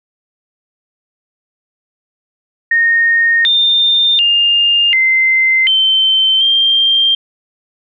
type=tone with pitch steps; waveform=sine; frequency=1848 / 3612 / 2813 / 2074 / 3094 / 3178 Hz; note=A#6 / A7 / F7 / C7 / G7 / G7; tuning=-16 / +45 / +12 / -16 / -23 / +23 cents; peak=-8 dBFS; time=2.71-7.15 s; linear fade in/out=5 ms; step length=740 ms; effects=none